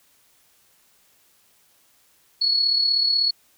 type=tone with amplitude modulation; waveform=sine; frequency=4374 Hz; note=C#8; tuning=24 cents flat; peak=-15 dBFS; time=2.41-3.31 s; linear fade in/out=10 ms; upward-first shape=sine; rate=36.2 Hz; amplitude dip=50%; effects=white hiss -60 dBFS RMS until 3.57 s